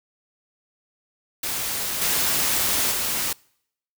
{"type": "noise with level steps", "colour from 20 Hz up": "white", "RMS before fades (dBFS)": [-27, -22, -25], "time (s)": [1.43, 3.33], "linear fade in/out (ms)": 5, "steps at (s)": [2.01, 2.91], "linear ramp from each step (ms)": 10, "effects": ["noise-tail reverb RT60 0.7 s tail -26 dB re dry"]}